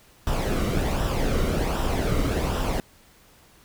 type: noise with flanger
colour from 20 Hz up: brown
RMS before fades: -24 dBFS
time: 0.27-2.8 s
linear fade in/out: 0 ms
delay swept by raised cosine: 0.45 to 1.2 ms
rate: 1.3 Hz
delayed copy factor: -0.55
effects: pink hiss -55 dBFS RMS until 3.64 s